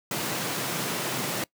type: high-pass noise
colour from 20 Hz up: pink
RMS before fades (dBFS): -30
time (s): 0.11-1.44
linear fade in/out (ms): 2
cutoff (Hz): 120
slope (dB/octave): 48
effects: noise-tail reverb RT60 0.1 s tail -22 dB re dry